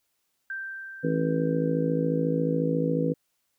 sine tone with exponential decay, 1568 Hz, G6, in tune, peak -30 dBFS, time 0.5-2.62 s, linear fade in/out 2 ms, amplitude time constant 460 ms
harmonic tone, 54.1 Hz, A1, 29 cents flat, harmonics 3 / 4 / 5 / 6 / 7 / 8 / 9, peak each -27 / -38 / -28 / -35 / -38 / -35 / -28 dBFS, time 1.03-3.14 s, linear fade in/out 20 ms
effects white hiss -75 dBFS RMS until 3.58 s

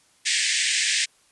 pink band-pass noise, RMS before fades -23 dBFS, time 0.25-1.06 s, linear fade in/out 20 ms, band 1700 to 9000 Hz, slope 96 dB/octave, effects white hiss -60 dBFS RMS until 1.31 s + resampled to 24000 Hz

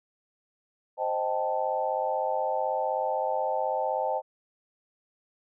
sine chord, A half-diminished seventh, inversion first, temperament equal, 523.3 / 622.3 / 784 / 880 Hz, C5 / Eb5 / G5 / A5, 0 / 0 / 0 / 0 cents, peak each -31 dBFS, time 0.97-4.22 s, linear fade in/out 50 ms, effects none

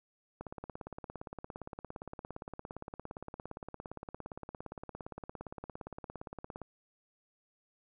click train, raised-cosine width 1 ms, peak -28 dBFS, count 109, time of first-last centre 0.41-6.617 s, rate 17.4 Hz, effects none

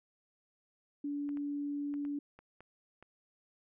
sine tone, 287.8 Hz, D4, 35 cents flat, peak -34 dBFS, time 1.04-2.19 s, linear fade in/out 5 ms
clicks, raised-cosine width 0.5 ms, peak -39 dBFS, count 7, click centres 1.291 / 1.372 / 1.94 / 2.051 / 2.39 / 2.606 / 3.026 s
effects none

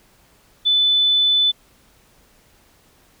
sine tone, 3500 Hz, A7, 10 cents flat, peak -13 dBFS, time 0.65-1.52 s, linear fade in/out 20 ms, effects pink hiss -55 dBFS RMS until 3.2 s

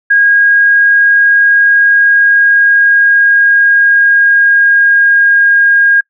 sine tone with pitch glide, 1634 to 1624.6 Hz, G#6 to G#6, -29 to -39 cents, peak -4 dBFS, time 0.1-6.01 s, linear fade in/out 10 ms, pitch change -10 cents, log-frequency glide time 1.84-5.53 s, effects noise-tail reverb RT60 0.1 s tail -26 dB re dry

